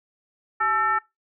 sine tone with frequency modulation, 1330 Hz, E6, 15 cents sharp, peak -19 dBFS, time 0.6-0.99 s, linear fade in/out 10 ms, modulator 472 Hz, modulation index 0.91, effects noise-tail reverb RT60 0.2 s tail -23 dB re dry

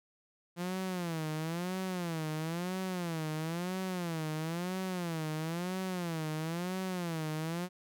sawtooth tone with vibrato, 170.7 Hz, F3, 39 cents flat, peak -30 dBFS, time 0.56-7.69 s, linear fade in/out 50 ms, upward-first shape sine, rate 1 Hz, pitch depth 170 cents each way, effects none

